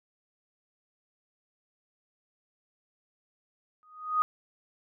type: tone with exponential growth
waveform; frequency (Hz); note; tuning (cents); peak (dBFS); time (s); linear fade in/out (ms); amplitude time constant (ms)
sine; 1244.5; D#6; 0; -19; 3.83-4.22; 0; 83
effects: none